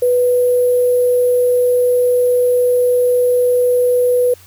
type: tone with sample-and-hold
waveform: sine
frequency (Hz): 493.9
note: B4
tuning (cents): 0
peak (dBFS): -10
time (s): 0.02-4.34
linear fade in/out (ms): 5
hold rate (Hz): 11025
effects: added 92 Hz sine -45 dBFS peak until 4.46 s + white hiss -45 dBFS RMS until 4.46 s